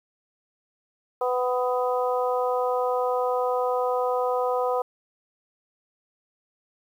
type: harmonic tone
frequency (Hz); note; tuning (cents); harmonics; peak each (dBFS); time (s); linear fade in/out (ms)
250; B3; +21; 2 / 3 / 4 / 5; -24 / -28 / -30 / -32; 1.21-4.82; 5
effects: 9-bit